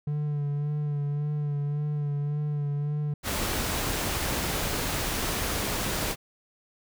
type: tone with vibrato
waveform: triangle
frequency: 146.5 Hz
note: D3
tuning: 4 cents flat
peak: -24 dBFS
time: 0.07-3.14 s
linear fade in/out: 5 ms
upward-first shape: sine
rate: 1.8 Hz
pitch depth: 31 cents each way
type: noise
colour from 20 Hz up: pink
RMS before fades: -29 dBFS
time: 3.23-6.16 s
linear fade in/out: 50 ms
effects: none